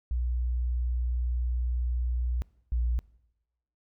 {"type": "tone pair in turn", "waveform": "sine", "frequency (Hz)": [60.9, 59.58], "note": ["B1", "A#1"], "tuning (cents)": [-24, 38], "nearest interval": "unison", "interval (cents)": 38, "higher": "first", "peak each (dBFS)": [-25, -23], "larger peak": "second", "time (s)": [[0.11, 2.42], [2.72, 2.99]], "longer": "first", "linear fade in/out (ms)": 0, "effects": ["noise-tail reverb RT60 0.9 s tail -23 dB re dry", "tanh soft clip ceiling -20 dBFS"]}